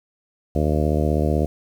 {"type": "harmonic tone", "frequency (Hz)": 75.9, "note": "D#2", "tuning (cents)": -42, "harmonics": [1, 2, 3, 4, 5, 6, 7, 8, 9], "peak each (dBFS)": [-21, -24, -26, -27, -28, -29, -29, -30, -31], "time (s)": [0.55, 1.46], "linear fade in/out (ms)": 5, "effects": ["8-bit"]}